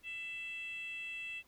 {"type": "tone with frequency modulation", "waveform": "sine", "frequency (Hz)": 2655, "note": "E7", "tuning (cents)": 12, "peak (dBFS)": -39, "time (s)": [0.03, 1.43], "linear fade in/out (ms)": 50, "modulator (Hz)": 649, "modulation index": 0.48, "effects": ["tanh soft clip ceiling -36 dBFS", "pink hiss -68 dBFS RMS until 1.47 s"]}